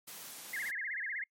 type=high-pass noise; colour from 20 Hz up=white; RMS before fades=-47 dBFS; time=0.07-0.71 s; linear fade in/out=10 ms; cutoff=120 Hz; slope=48 dB/octave
type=tone with vibrato; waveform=sine; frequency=1864.7 Hz; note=A#6; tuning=in tune; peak=-35 dBFS; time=0.53-1.24 s; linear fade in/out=5 ms; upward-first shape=sine; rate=16 Hz; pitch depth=240 cents each way
effects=noise-tail reverb RT60 0.1 s tail -26 dB re dry + MP3 64 kbps